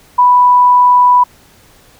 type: tone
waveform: sine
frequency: 987.8 Hz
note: B5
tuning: in tune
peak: -4 dBFS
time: 0.18-1.24 s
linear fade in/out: 10 ms
effects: pink hiss -45 dBFS RMS until 1.99 s